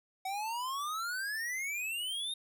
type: exponential sweep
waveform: square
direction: up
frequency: 748 to 3729 Hz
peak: -35 dBFS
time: 0.25-2.34 s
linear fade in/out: 5 ms
effects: none